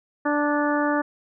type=harmonic tone with a mistuned harmonic; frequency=293.7 Hz; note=D4; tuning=in tune; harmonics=1 / 2 / 3 / 4 / 5 / 6; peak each=-23 / -26 / -28 / -29 / -30 / -31 dBFS; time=0.25-1.02 s; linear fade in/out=10 ms; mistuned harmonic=6; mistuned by=-21 cents; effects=none